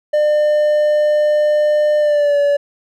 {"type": "tone with pitch glide", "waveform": "triangle", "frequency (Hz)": [600, 573.6], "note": ["D5", "D5"], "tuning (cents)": [37, -41], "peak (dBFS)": -9, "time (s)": [0.13, 2.57], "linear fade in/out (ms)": 10, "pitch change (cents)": -78, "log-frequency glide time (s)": [1.99, 2.38], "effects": []}